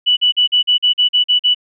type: tone bursts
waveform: sine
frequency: 2960 Hz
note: F#7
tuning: in tune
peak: -9 dBFS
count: 10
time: 0.06-1.547 s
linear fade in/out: 20 ms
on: 110 ms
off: 43 ms
effects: none